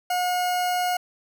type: tone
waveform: 40% pulse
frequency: 721 Hz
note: F#5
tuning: 45 cents flat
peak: -21 dBFS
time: 0.1-0.97 s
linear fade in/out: 5 ms
effects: none